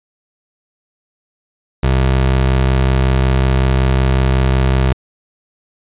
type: tone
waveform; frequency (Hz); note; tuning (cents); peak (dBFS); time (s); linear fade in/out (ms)
25% pulse; 65.4; C2; 0; -7; 1.83-4.93; 5
effects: resampled to 8000 Hz